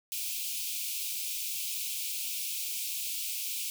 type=high-pass noise; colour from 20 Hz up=white; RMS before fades=-35 dBFS; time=0.12-3.7 s; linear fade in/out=0 ms; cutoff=2300 Hz; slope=96 dB/octave; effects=none